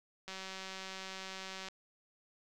click train, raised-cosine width 0.2 ms, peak -27 dBFS, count 268, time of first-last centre 0.28-1.685 s, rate 190 Hz, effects 11-bit

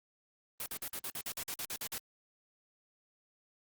white noise bursts, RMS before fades -39 dBFS, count 13, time 0.6-1.981 s, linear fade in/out 2 ms, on 61 ms, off 49 ms, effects Opus 32 kbps

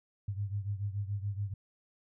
sine beating tone pair, 99.3 / 106.3 Hz, G2 / G#2, +23 / +41 cents, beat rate 7 Hz, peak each -34 / -38 dBFS, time 0.28-1.54 s, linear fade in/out 5 ms, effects none

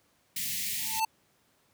white band-stop noise, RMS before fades -33 dBFS, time 0.36-1 s, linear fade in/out 5 ms, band 240 to 1800 Hz, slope 96 dB/octave
square tone with exponential growth, 886 Hz, A5, 12 cents sharp, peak -23 dBFS, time 0.78-1.05 s, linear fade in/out 5 ms, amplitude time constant 57 ms
effects pink hiss -68 dBFS RMS until 1.73 s + high-pass 100 Hz 12 dB/octave

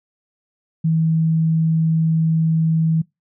sine tone, 161.3 Hz, E3, 37 cents flat, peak -14 dBFS, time 0.84-3.02 s, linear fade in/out 10 ms, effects noise-tail reverb RT60 0.2 s tail -24 dB re dry

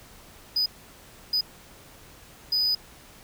triangle tone bursts at uneven times, 4978 Hz, D#8, in tune, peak -20 dBFS, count 3, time 0.56-0.66 / 1.33-1.41 / 2.52-2.75 s, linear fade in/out 5 ms, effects pink hiss -50 dBFS RMS until 3.23 s

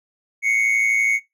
triangle tone pair together, 2105 / 2217 Hz, C7 / C#7, +10 / 0 cents, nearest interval minor second, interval 90 cents, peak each -22 / -15 dBFS, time 0.42-1.2 s, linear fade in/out 50 ms, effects noise-tail reverb RT60 0.2 s tail -21 dB re dry

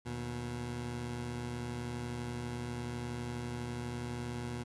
20% pulse tone pair together, 76.6 / 120.9 Hz, D#2 / B2, -27 / -36 cents, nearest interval minor sixth, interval 791 cents, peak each -40 / -33 dBFS, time 0.05-4.64 s, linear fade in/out 20 ms, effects resampled to 24000 Hz + 11-bit

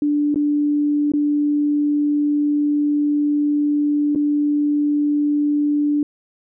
sine tone with dropouts, 293.5 Hz, D4, 1 cent flat, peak -15 dBFS, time 0.02-6.03 s, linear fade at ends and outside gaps 2 ms, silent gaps 0.344-0.358 / 1.119-1.136 / 4.15-4.158 s, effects none

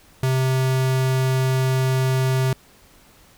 square tone, 130.81 Hz, C3, in tune, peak -18 dBFS, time 0.23-2.53 s, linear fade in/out 2 ms, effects pink hiss -52 dBFS RMS until 3.37 s

